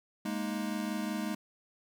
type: chord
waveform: square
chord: Ab suspended second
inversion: none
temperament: equal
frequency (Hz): 207.7 / 233.1 / 311.1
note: Ab3 / Bb3 / Eb4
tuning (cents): 0 / 0 / 0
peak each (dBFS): -36 / -39 / -39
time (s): 0.25-1.35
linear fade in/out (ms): 5
effects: none